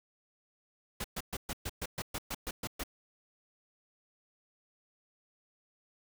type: noise bursts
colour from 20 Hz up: pink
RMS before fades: -37 dBFS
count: 12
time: 1-2.836 s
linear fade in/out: 5 ms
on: 43 ms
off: 120 ms
effects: none